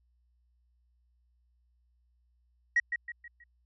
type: tone with echo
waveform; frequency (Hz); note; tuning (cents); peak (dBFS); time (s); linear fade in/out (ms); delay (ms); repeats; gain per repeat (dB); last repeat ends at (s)
sine; 1902; A#6; +34; -20; 2.76-2.8; 5; 160; 4; -8; 3.44
effects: tanh soft clip ceiling -18 dBFS + added 60 Hz sine -67 dBFS peak until 3.65 s